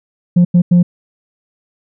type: tone bursts at uneven times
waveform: sine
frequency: 176 Hz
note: F3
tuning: 14 cents sharp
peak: -3 dBFS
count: 3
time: 0.36-0.45 / 0.54-0.62 / 0.71-0.83 s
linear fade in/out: 10 ms
effects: tanh soft clip ceiling -4 dBFS